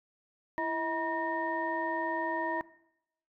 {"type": "tone cluster", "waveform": "sine", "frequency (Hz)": [332.5, 638, 958, 1838], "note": ["E4", "D#5", "A#5", "A#6"], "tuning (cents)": [15, 43, 47, -25], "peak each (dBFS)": [-36, -36, -32, -36], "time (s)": [0.58, 2.61], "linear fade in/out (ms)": 0, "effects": ["noise-tail reverb RT60 0.8 s tail -19 dB re dry", "tanh soft clip ceiling -19 dBFS"]}